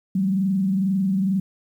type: tone with frequency modulation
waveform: sine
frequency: 191.8 Hz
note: G3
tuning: 37 cents flat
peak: -18 dBFS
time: 0.15-1.4 s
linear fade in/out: 5 ms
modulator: 22.2 Hz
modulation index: 0.5
effects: 9-bit